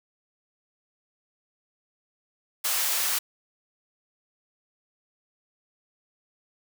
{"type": "high-pass noise", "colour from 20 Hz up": "white", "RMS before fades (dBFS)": -26, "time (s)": [2.64, 3.19], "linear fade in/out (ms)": 10, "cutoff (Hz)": 700, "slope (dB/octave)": 12, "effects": []}